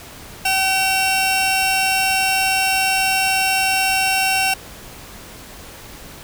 sawtooth tone pair together, 763.3 / 2720 Hz, G5 / F7, -46 / -46 cents, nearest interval octave + minor seventh, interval 2200 cents, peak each -15 dBFS, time 0.45-4.54 s, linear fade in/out 5 ms, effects pink hiss -38 dBFS RMS until 6.23 s

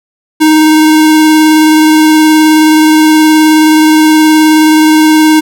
square tone with vibrato, 311.1 Hz, D#4, in tune, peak -3 dBFS, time 0.4-5.41 s, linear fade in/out 20 ms, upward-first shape sine, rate 19 Hz, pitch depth 13 cents each way, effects none

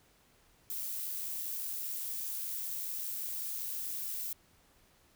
violet noise with amplitude modulation, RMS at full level -37 dBFS, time 0.7-4.33 s, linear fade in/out 2 ms, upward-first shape sine, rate 85 Hz, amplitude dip 25%, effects pink hiss -66 dBFS RMS until 5.15 s

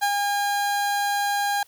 30% pulse tone with ADSR envelope, 811 Hz, G#5, 41 cents flat, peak -16 dBFS, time 0.01-1.63 s, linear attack 23 ms, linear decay 65 ms, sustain -3 dB, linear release 3 ms, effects white hiss -57 dBFS RMS until 1.67 s

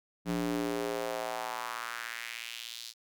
square tone with high-pass filter sweep, 58.27 Hz, A#1, in tune, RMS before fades -36 dBFS, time 0.25-2.94 s, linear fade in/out 50 ms, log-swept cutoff 200 to 4500 Hz, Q 2.4, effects none

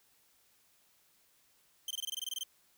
sawtooth tone bursts, 3124 Hz, G7, 7 cents flat, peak -32 dBFS, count 12, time 1.88-2.434 s, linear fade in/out 2 ms, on 26 ms, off 22 ms, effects white hiss -69 dBFS RMS until 2.77 s

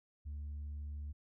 sine tone, 73.42 Hz, D2, in tune, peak -38 dBFS, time 0.25-1.13 s, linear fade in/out 20 ms, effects tanh soft clip ceiling -39 dBFS

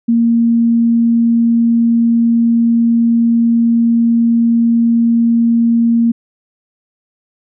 sine tone, 232.3 Hz, A#3, 6 cents flat, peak -8 dBFS, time 0.08-6.12 s, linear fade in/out 10 ms, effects none

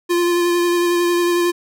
square tone with vibrato, 348.2 Hz, F4, 5 cents flat, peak -15 dBFS, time 0.09-1.52 s, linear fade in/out 20 ms, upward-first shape sine, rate 11 Hz, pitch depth 15 cents each way, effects none

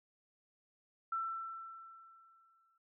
sine tone with exponential decay, 1338 Hz, E6, 25 cents sharp, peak -33 dBFS, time 1.12-2.78 s, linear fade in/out 5 ms, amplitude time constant 360 ms, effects none

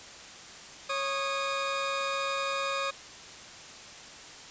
20% pulse tone pair together, 550 / 1234.7 Hz, C#5 / D#6, -14 / -14 cents, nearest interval octave + major second, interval 1400 cents, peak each -27 dBFS, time 0.89-2.91 s, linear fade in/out 10 ms, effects white hiss -46 dBFS RMS until 4.5 s + resampled to 16000 Hz

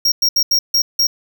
square tone bursts at uneven times, 5588 Hz, F8, in tune, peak -12 dBFS, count 6, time 0.05-0.12 / 0.22-0.29 / 0.36-0.43 / 0.51-0.59 / 0.74-0.82 / 0.99-1.07 s, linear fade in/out 5 ms, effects none

